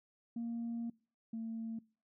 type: tone pair in turn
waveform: sine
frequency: 233.1 / 225.8 Hz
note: A#3 / A3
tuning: 0 / +45 cents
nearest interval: minor second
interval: 55 cents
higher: first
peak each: -35 / -37 dBFS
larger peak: first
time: 0.36-0.9 / 1.33-1.79 s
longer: first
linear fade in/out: 5 ms
effects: noise-tail reverb RT60 0.4 s tail -25 dB re dry + tanh soft clip ceiling -34 dBFS

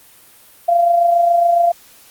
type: tone with amplitude modulation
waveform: sine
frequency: 689 Hz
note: F5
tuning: 24 cents flat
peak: -8 dBFS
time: 0.68-1.72 s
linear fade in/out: 10 ms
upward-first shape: sine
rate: 27.2 Hz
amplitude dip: 45%
effects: white hiss -46 dBFS RMS until 2.1 s + Opus 32 kbps

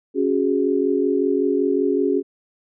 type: chord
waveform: sine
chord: C# suspended fourth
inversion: none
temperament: equal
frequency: 277.2 / 370 / 415.3 Hz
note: C#4 / F#4 / G#4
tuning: 0 / 0 / 0 cents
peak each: -21 dBFS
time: 0.14-2.23 s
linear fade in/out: 50 ms
effects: none

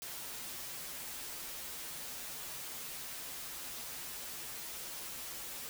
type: noise with comb filter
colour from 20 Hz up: white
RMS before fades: -44 dBFS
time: 0.02-5.69 s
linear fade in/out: 0 ms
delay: 10 ms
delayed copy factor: -0.75
effects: none

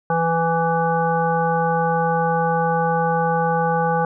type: harmonic tone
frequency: 165.8 Hz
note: E3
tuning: 10 cents sharp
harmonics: 1 / 3 / 5 / 7 / 9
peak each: -23 / -22 / -20 / -27 / -28 dBFS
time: 0.1-4.05 s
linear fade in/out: 2 ms
effects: none

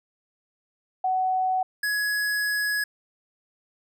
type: tone pair in turn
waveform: sine / square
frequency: 748 / 1679.2 Hz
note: F#5 / G#6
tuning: +19 / +19 cents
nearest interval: octave + major second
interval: 1400 cents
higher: second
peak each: -21 / -24 dBFS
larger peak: first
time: 1.04-1.63 / 1.83-2.84 s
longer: second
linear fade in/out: 5 ms
effects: none

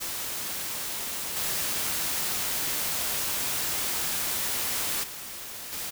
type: noise with level steps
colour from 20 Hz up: white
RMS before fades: -33 / -29 / -39 / -34 dBFS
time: 0-5.91 s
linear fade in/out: 20 ms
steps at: 1.36 / 5.03 / 5.72 s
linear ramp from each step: 10 ms
effects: none

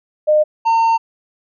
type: tone pair in turn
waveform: sine / triangle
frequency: 609 / 910.2 Hz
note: D#5 / A#5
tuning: -37 / -42 cents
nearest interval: perfect fifth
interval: 695 cents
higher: second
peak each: -9 dBFS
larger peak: neither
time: 0.27-0.44 / 0.65-0.98 s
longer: second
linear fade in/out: 20 ms
effects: resampled to 16000 Hz

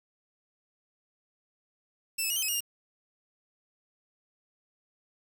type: tone with pitch steps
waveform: 10% pulse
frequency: 2659 / 2603 / 2886 / 3103 / 2556 / 2851 / 2819 Hz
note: E7 / E7 / F#7 / G7 / D#7 / F7 / F7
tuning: +14 / -22 / -44 / -18 / +46 / +35 / +16 cents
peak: -20 dBFS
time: 2.18-2.607 s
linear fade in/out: 10 ms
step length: 61 ms
effects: 8-bit

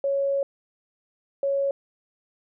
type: tone pair in turn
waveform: sine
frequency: 554.4 / 554.4 Hz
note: C#5 / C#5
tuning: 0 / 0 cents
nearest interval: unison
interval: 0 cents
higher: neither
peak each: -21 dBFS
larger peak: neither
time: 0.04-0.43 / 1.43-1.71 s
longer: first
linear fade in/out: 2 ms
effects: none

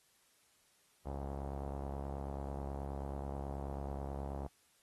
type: tone with low-pass filter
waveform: sawtooth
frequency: 69.3 Hz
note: C#2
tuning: in tune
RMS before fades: -42 dBFS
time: 1.05-4.48 s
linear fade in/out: 20 ms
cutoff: 780 Hz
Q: 2.4
effects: white hiss -71 dBFS RMS until 4.82 s + AAC 32 kbps

